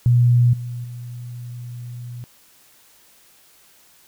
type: tone with level steps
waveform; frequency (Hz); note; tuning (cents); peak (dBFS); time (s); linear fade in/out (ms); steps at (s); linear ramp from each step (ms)
sine; 121.2; B2; -32; -11 / -26 / -30; 0.06-2.24; 0; 0.53 / 0.84; 5
effects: white hiss -53 dBFS RMS until 4.07 s